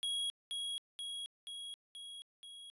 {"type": "tone with echo", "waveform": "square", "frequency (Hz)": 3311, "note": "G#7", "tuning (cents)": -6, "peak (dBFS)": -35, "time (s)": [0.03, 0.3], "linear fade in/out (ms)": 0, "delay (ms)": 480, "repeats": 5, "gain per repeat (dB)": -3, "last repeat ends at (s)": 2.7, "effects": ["resampled to 24000 Hz"]}